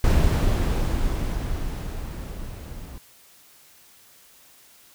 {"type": "noise with level ramp", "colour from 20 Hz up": "brown", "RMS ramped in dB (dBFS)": [-17, -38], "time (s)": [0.04, 2.98], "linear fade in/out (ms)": 0, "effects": ["white hiss -53 dBFS RMS until 4.94 s"]}